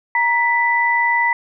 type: tone pair together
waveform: sine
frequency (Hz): 939 / 1984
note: A#5 / B6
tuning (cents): +12 / +7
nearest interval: octave + minor second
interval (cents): 1295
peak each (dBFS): -17 / -16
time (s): 0.15-1.33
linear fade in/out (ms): 2
effects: none